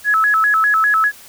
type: tone with vibrato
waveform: sine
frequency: 1480 Hz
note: F#6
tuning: in tune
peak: -11 dBFS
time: 0.04-1.12 s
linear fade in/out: 50 ms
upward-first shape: square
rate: 5 Hz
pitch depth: 220 cents each way
effects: white hiss -41 dBFS RMS until 1.28 s